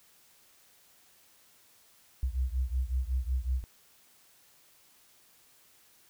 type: beating tone pair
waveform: sine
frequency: 61.74 / 67.14 Hz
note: B1 / C2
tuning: 0 / +45 cents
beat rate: 5.4 Hz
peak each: -30 / -32 dBFS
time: 2.23-3.64 s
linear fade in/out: 0 ms
effects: white hiss -62 dBFS RMS until 6.09 s